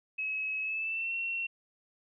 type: tone with pitch glide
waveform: sine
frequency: 2568 to 2721 Hz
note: E7 to F7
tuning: -46 to -46 cents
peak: -31 dBFS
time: 0.18-1.47 s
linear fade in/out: 10 ms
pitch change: +100 cents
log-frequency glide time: 0.61-1.14 s
effects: none